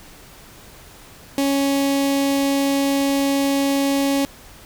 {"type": "tone with notch filter", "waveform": "sawtooth", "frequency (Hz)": 277.2, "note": "C#4", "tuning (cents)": 0, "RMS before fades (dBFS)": -19, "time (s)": [1.38, 4.25], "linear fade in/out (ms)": 0, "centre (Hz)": 1400, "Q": 1.3, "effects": ["pink hiss -44 dBFS RMS until 4.65 s"]}